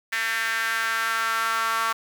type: tone with high-pass filter sweep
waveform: sawtooth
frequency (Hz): 225.7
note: A3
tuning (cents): +44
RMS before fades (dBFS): -25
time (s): 0.12-1.93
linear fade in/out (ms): 10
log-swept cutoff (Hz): 1800 to 1200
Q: 4.1
effects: none